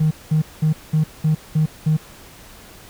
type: tone bursts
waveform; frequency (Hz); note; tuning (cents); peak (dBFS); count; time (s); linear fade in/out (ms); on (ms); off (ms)
triangle; 155.56; D#3; 0; -10; 7; 0-1.97; 10; 110; 200
effects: tanh soft clip ceiling -10 dBFS + pink hiss -43 dBFS RMS until 2.89 s